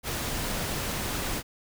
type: noise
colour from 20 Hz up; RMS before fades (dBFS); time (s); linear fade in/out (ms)
pink; -31; 0.03-1.43; 50
effects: none